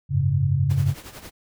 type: chord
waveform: sine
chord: F# suspended second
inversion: none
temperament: equal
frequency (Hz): 92.5 / 103.83 / 138.59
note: F#2 / G#2 / C#3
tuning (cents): 0 / 0 / 0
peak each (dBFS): -24 / -24 / -20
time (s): 0.09-0.95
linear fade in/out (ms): 50
type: noise with tremolo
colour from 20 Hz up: pink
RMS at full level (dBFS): -38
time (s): 0.69-1.31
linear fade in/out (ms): 20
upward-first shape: triangle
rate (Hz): 11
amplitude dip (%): 75
effects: none